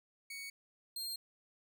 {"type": "tone pair in turn", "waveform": "sawtooth", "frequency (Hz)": [2231, 4203], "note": ["C#7", "C8"], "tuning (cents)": [11, 7], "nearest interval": "major seventh", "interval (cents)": 1096, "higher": "second", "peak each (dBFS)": [-40, -36], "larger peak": "second", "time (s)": [[0.3, 0.5], [0.96, 1.16]], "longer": "neither", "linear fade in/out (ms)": 5, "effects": ["13-bit"]}